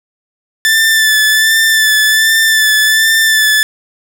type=tone with vibrato; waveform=sawtooth; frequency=1760 Hz; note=A6; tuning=in tune; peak=-4 dBFS; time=0.65-3.63 s; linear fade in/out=0 ms; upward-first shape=sine; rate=1.3 Hz; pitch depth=26 cents each way; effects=none